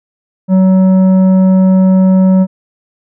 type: tone with tanh clipping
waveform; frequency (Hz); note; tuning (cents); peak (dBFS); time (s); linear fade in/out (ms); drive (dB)
sine; 187.9; F#3; +27; -6; 0.48-2.47; 50; 9
effects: none